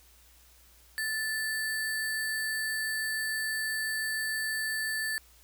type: tone with sample-and-hold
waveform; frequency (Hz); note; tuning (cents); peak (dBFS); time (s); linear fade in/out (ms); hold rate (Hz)
sine; 1753; A6; -7; -29; 0.98-5.18; 0; 6300
effects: added 60 Hz sine -60 dBFS peak until 5.43 s + white hiss -60 dBFS RMS until 5.43 s